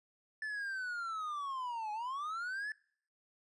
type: linear two-way sweep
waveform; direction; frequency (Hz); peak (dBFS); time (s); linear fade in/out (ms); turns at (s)
triangle; down then up; 1755 to 830.6 to 1755; -35; 0.42-2.72; 2; 1.92
effects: noise-tail reverb RT60 0.6 s tail -24 dB re dry + resampled to 24000 Hz